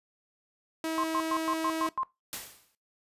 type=tone; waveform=sawtooth; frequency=321.8 Hz; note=E4; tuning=42 cents flat; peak=-26 dBFS; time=0.84-1.89 s; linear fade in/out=2 ms
type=tone bursts; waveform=sine; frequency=1054 Hz; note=C6; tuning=12 cents sharp; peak=-27 dBFS; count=7; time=0.98-2.032 s; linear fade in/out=0 ms; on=56 ms; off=110 ms
type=noise with exponential decay; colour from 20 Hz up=white; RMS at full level=-34 dBFS; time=2.33-2.75 s; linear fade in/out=0 ms; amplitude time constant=91 ms
effects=noise-tail reverb RT60 0.2 s tail -19 dB re dry + resampled to 32000 Hz